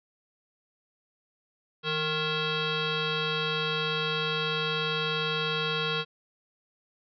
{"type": "tone with frequency modulation", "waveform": "sine", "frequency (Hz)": 1396.9, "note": "F6", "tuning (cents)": 0, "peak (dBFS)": -26, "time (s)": [1.83, 6.05], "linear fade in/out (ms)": 50, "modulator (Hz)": 619, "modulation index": 4.1, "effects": []}